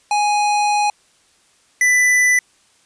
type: tone pair in turn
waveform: square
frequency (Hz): 830.6 / 1989.8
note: G#5 / B6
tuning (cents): 0 / +12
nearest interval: octave + minor third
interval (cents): 1512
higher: second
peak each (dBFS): -15 / -12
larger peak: second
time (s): 0.11-0.9 / 1.81-2.39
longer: first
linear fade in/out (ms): 2
effects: white hiss -56 dBFS RMS until 2.85 s + resampled to 22050 Hz